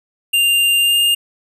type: tone with pitch glide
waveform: square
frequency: 2794 to 2817 Hz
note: F7 to F7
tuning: 0 to +14 cents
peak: -12 dBFS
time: 0.33-1.15 s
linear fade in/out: 10 ms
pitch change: +14 cents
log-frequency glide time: 0.8-0.99 s
effects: none